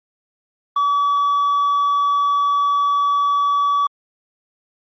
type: tone with tanh clipping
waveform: triangle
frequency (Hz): 1143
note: D6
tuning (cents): -47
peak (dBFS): -15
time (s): 0.76-3.87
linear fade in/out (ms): 5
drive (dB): 7
effects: Opus 32 kbps